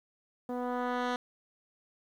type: tone with low-pass filter sweep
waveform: 10% pulse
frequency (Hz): 246.9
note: B3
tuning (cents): 0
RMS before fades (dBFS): -33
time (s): 0.49-1.16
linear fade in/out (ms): 2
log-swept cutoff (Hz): 540 to 4300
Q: 0.72
effects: 10-bit